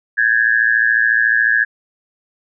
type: tone with amplitude modulation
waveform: sine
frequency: 1666 Hz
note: G#6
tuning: 5 cents sharp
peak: -7 dBFS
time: 0.17-1.65 s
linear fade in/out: 20 ms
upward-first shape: sine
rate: 114 Hz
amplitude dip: 95%
effects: none